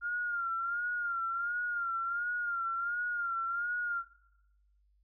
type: tone with vibrato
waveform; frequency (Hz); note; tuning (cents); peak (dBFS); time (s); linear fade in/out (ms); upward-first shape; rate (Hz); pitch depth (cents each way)
sine; 1400; F6; +4; -31; 0.01-4.04; 50; sine; 1.4; 63
effects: noise-tail reverb RT60 0.9 s tail -22 dB re dry + added 50 Hz sine -66 dBFS peak until 5.03 s